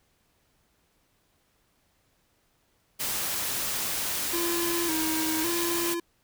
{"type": "noise", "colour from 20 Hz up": "white", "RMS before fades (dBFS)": -30, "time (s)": [2.99, 5.95], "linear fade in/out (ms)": 20}
{"type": "tone with vibrato", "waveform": "square", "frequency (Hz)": 329.4, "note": "E4", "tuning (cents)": -1, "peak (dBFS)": -29, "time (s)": [4.33, 6], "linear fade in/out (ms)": 5, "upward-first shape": "square", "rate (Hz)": 0.9, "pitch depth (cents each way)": 64}
{"effects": ["pink hiss -69 dBFS RMS until 6.23 s"]}